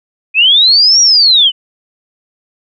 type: linear two-way sweep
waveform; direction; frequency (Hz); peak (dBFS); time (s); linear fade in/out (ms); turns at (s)
sine; up then down; 2459 to 5740 to 2924; -4; 0.34-1.52; 50; 1.01
effects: none